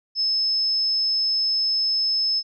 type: tone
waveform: sine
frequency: 5220 Hz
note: E8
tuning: 18 cents flat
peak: -19 dBFS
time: 0.15-2.43 s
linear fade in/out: 50 ms
effects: none